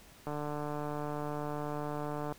click train, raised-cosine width 1 ms, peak -24 dBFS, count 305, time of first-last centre 0.27-2.324 s, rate 148 Hz, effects pink hiss -57 dBFS RMS until 2.38 s

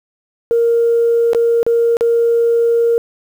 sine tone with dropouts, 466.2 Hz, A#4, in tune, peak -9 dBFS, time 0.51-2.98 s, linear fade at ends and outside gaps 0 ms, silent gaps 1.333-1.348 / 1.63-1.665 / 1.969-2.009 s, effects tanh soft clip ceiling -5 dBFS + 7-bit

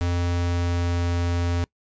square tone with pitch glide, 87.31 to 86.66 Hz, F2 to F2, 0 to -13 cents, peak -22 dBFS, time 0.01-1.64 s, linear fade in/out 0 ms, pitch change -13 cents, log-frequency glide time 0.12-1.07 s, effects noise-tail reverb RT60 0.1 s tail -24 dB re dry + resampled to 16000 Hz

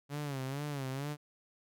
sawtooth tone with vibrato, 139.4 Hz, C#3, 10 cents sharp, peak -32 dBFS, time 0.09-1.17 s, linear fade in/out 50 ms, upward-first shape sine, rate 2.2 Hz, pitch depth 110 cents each way, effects none

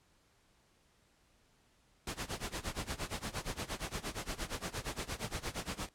pink noise with tremolo, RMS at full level -37 dBFS, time 2.07-5.89 s, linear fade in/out 2 ms, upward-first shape sine, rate 8.6 Hz, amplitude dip 90%, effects pink hiss -70 dBFS RMS until 5.94 s + low-pass 10000 Hz 12 dB/octave

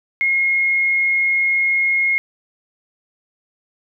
sine tone, 2153 Hz, C7, 49 cents sharp, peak -14 dBFS, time 0.21-2.18 s, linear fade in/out 0 ms, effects none

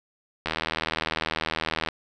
click train, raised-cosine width 0.3 ms, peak -10 dBFS, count 115, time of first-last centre 0.46-1.887 s, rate 79.9 Hz, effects none

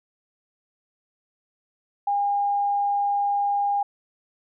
sine tone, 810 Hz, G#5, 43 cents flat, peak -20 dBFS, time 2.07-3.83 s, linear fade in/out 5 ms, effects none

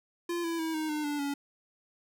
square tone with pitch steps, 344.7 / 333.5 / 322.7 / 312.3 / 302.2 / 292.4 / 282.9 Hz, F4 / E4 / E4 / D#4 / D4 / D4 / C#4, -23 / +20 / -37 / +7 / +50 / -7 / +35 cents, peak -31 dBFS, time 0.29-1.34 s, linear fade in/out 5 ms, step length 150 ms, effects none

